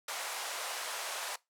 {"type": "band-pass noise", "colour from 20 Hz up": "pink", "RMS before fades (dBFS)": -39, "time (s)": [0.08, 1.36], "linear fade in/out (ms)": 5, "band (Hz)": [610, 12000], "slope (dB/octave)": 24, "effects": ["noise-tail reverb RT60 0.2 s tail -21 dB re dry"]}